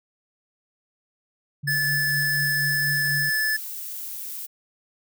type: tone with tremolo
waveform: sine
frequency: 143.9 Hz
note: D3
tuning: 35 cents flat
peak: -27 dBFS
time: 1.63-3.3 s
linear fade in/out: 10 ms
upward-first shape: triangle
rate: 4.1 Hz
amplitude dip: 55%
type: tone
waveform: square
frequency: 1734 Hz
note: A6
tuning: 26 cents flat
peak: -22 dBFS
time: 1.67-3.57 s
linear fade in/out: 10 ms
type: noise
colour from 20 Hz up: violet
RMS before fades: -34 dBFS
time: 1.69-4.47 s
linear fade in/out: 20 ms
effects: none